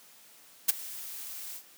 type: noise with ADSR envelope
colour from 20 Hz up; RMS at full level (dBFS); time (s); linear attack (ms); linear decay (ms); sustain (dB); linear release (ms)
blue; -20; 0.68-1.63; 13; 18; -21; 75
effects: white hiss -56 dBFS RMS until 1.77 s + high-pass 150 Hz 12 dB/octave

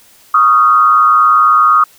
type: tone with frequency modulation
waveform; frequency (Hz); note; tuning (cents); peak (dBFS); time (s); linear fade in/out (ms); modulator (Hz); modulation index
sine; 1241; D#6; -5; -5; 0.34-1.84; 5; 118; 0.77
effects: white hiss -45 dBFS RMS until 1.98 s

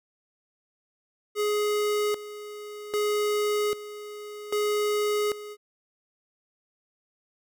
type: tone with tremolo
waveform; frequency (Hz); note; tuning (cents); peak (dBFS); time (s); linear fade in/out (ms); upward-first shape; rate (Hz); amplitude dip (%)
square; 418.1; G#4; +12; -24; 1.35-5.57; 50; square; 0.63; 80
effects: none

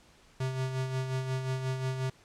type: tone with tremolo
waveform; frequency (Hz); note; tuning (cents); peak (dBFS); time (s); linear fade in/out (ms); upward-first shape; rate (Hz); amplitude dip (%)
square; 130.81; C3; 0; -29; 0.4-2.1; 5; sine; 5.6; 50
effects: pink hiss -60 dBFS RMS until 2.24 s + low-pass 8000 Hz 12 dB/octave

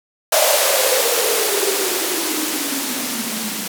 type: noise with band-pass filter sweep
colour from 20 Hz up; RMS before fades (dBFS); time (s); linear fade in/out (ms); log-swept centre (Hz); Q
violet; -19; 0.32-3.68; 5; 630 to 200; 9.4
effects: none

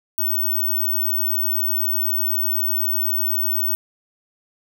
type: tone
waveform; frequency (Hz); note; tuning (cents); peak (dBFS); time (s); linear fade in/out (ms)
sine; 15804; B9; 0; -18; 0.18-3.75; 0
effects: none

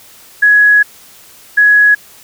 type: tone pair in turn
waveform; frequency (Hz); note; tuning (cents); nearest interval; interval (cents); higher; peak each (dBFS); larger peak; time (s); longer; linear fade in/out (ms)
sine; 1676 / 1676; G#6 / G#6; +15 / +15; unison; 0; neither; -4; neither; 0.42-0.83 / 1.57-1.95; first; 10
effects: white hiss -40 dBFS RMS until 2.23 s

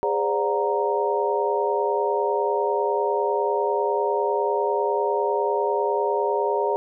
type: tone cluster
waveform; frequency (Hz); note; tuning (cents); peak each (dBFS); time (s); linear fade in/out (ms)
sine; 409 / 509 / 579 / 727 / 932; G#4 / C5 / D5 / F#5 / A#5; -26 / -48 / -25 / -31 / -1; -24 / -28 / -27 / -31 / -25; 0.03-6.76; 0
effects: none

